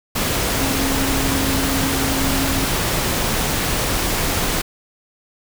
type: tone in noise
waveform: sine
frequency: 270 Hz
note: C#4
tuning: 45 cents flat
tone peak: -22 dBFS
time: 0.6-2.65 s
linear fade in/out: 10 ms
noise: pink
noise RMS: -20 dBFS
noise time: 0.15-4.62 s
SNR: -5 dB
effects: none